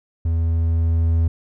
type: tone with level ramp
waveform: triangle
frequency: 82.41 Hz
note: E2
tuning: in tune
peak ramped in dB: -15 to -12 dBFS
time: 0.25-1.28 s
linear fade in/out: 5 ms
effects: none